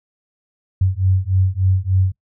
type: beating tone pair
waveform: sine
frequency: 92.5 / 95.9 Hz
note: F#2 / G2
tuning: 0 / -37 cents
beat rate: 3.4 Hz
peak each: -17 dBFS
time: 0.81-2.12 s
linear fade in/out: 5 ms
effects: noise-tail reverb RT60 0.1 s tail -21 dB re dry